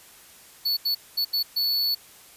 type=tone bursts at uneven times; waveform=square; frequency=4435 Hz; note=C#8; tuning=in tune; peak=-22 dBFS; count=5; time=0.65-0.77 / 0.85-0.95 / 1.17-1.25 / 1.33-1.43 / 1.56-1.95 s; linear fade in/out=10 ms; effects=white hiss -50 dBFS RMS until 2.36 s + resampled to 32000 Hz